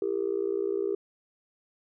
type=tone with amplitude modulation; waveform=sine; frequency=398.2 Hz; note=G4; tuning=27 cents sharp; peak=-21 dBFS; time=0.02-0.95 s; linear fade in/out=2 ms; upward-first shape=sine; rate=59.9 Hz; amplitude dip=100%; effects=tanh soft clip ceiling -18 dBFS